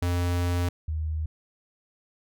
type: tone pair in turn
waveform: square / sine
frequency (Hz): 88 / 78.15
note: F2 / D#2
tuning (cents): +14 / +8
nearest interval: major second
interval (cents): 206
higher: first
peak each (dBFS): -24 / -26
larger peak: first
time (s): 0.02-0.69 / 0.88-1.26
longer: first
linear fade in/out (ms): 5
effects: none